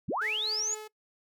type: linear sweep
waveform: sine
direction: up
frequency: 73.42 to 7040 Hz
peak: -28 dBFS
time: 0.08-0.75 s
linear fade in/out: 10 ms
type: tone with tremolo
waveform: sawtooth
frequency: 429.5 Hz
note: A4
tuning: 42 cents flat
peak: -35 dBFS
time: 0.21-0.88 s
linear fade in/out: 10 ms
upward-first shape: triangle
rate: 4 Hz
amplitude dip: 45%
effects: noise-tail reverb RT60 0.1 s tail -21 dB re dry

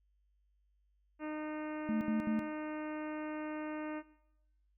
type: harmonic tone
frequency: 306.1 Hz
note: D#4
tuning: 28 cents flat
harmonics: 1 / 2 / 3 / 4 / 5 / 6 / 7 / 8 / 9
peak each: -39 / -45 / -49 / -51 / -53 / -55 / -56 / -57 / -58 dBFS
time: 1.19-4.03 s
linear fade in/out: 50 ms
type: tone bursts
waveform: sine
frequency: 220 Hz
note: A3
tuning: in tune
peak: -31 dBFS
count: 3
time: 1.89-2.392 s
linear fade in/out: 0 ms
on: 120 ms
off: 71 ms
effects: noise-tail reverb RT60 0.9 s tail -19 dB re dry + added 50 Hz sine -70 dBFS peak until 4.77 s

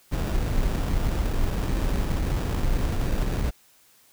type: noise with sample-and-hold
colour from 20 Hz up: brown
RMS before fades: -24 dBFS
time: 0.11-3.51 s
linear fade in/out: 20 ms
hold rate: 2100 Hz
effects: white hiss -58 dBFS RMS until 4.12 s

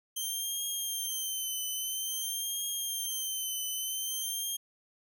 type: tone with vibrato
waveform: 10% pulse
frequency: 3131 Hz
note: G7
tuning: 3 cents flat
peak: -25 dBFS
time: 0.16-4.57 s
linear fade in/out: 10 ms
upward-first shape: triangle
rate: 0.5 Hz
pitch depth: 66 cents each way
effects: none

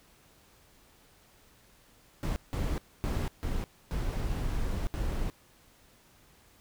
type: noise bursts at uneven times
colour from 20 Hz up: brown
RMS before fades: -31 dBFS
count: 6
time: 2.23-2.36 / 2.53-2.78 / 3.04-3.28 / 3.43-3.64 / 3.91-4.87 / 4.94-5.3 s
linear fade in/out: 0 ms
effects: pink hiss -61 dBFS RMS until 6.6 s

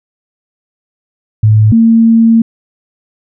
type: tone pair in turn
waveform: sine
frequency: 107.9 / 227.4 Hz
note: A2 / A#3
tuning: -33 / -43 cents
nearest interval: octave + minor second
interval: 1290 cents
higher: second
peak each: -3 dBFS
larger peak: neither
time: 1.43-1.72 / 1.72-2.42 s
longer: second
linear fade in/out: 5 ms
effects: none

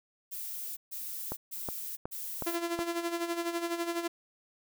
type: noise bursts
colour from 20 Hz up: violet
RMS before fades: -39 dBFS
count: 4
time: 0.31-2.57 s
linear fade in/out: 20 ms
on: 460 ms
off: 140 ms
type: click train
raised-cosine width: 1 ms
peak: -21 dBFS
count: 5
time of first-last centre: 1.32-2.791 s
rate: 2.72 Hz
type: tone with tremolo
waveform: sawtooth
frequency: 340.2 Hz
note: F4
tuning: 45 cents flat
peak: -25 dBFS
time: 2.46-4.08 s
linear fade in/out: 10 ms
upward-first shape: sine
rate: 12 Hz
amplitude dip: 65%
effects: none

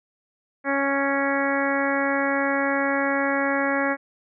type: harmonic tone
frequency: 277.2 Hz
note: C#4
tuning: in tune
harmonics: 1 / 2 / 3 / 4 / 5 / 6 / 7 / 8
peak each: -26 / -26 / -30 / -31 / -31 / -28 / -30 / -33 dBFS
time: 0.64-3.97 s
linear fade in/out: 50 ms
effects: none

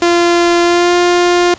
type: tone with pitch glide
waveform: sawtooth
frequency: 345.1 to 352.1 Hz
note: F4 to F4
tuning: -21 to +14 cents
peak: -4 dBFS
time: 0.02-1.54 s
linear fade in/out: 2 ms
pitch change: +35 cents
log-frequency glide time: 0.62-0.94 s
effects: pink hiss -36 dBFS RMS until 1.58 s + resampled to 16000 Hz

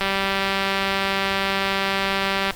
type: click train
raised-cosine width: 0.3 ms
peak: -6 dBFS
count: 488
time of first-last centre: 0.01-2.507 s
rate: 195 Hz
effects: pink hiss -39 dBFS RMS until 2.55 s + Opus 48 kbps

